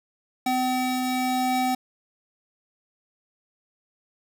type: tone pair together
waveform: square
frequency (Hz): 254.8 / 763.5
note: C4 / G5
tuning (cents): -46 / -46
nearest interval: octave + perfect fifth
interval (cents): 1900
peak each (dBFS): -26 / -26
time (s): 0.46-1.75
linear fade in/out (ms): 5
effects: none